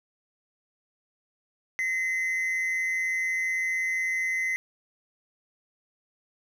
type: tone pair together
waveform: triangle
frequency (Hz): 1875.1 / 2051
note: A#6 / C7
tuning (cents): +10 / -35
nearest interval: major second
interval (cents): 155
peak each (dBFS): -33 / -24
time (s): 1.79-4.56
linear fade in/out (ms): 0
effects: none